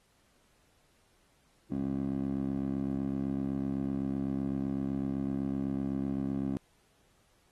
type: tone with band-pass filter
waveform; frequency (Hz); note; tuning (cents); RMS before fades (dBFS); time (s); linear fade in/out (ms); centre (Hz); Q
15% pulse; 67.9; C#2; -35; -33; 1.72-6.57; 0; 260; 2.5
effects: pink hiss -69 dBFS RMS until 7.51 s + AAC 32 kbps